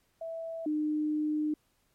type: tone pair in turn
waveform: sine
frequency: 657 / 303.7 Hz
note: E5 / D#4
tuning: -6 / -42 cents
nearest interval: octave + minor second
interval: 1336 cents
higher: first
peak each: -35 / -27 dBFS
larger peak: second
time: 0.21-0.66 / 0.66-1.54 s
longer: second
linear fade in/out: 5 ms
effects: pink hiss -72 dBFS RMS until 1.94 s + MP3 64 kbps